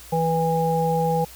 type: harmonic tone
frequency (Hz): 163.5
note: E3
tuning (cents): -14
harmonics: 1 / 3 / 5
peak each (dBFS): -23 / -23 / -23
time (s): 0.12-1.25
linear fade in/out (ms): 10
effects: added 60 Hz sine -47 dBFS peak until 1.35 s + white hiss -44 dBFS RMS until 1.35 s